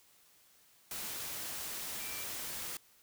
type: tone in noise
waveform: sine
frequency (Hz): 2338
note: D7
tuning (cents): -8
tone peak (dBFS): -48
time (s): 2-2.24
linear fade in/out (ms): 2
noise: white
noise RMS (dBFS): -41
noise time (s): 0.91-2.77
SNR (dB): -10
effects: white hiss -65 dBFS RMS until 3.02 s